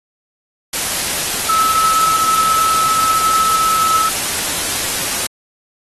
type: tone in noise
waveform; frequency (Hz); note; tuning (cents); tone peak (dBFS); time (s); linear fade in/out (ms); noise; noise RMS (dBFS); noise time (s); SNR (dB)
sine; 1300; E6; -24; -12; 1.49-4.09; 5; white; -19; 0.73-5.27; +4
effects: AAC 32 kbps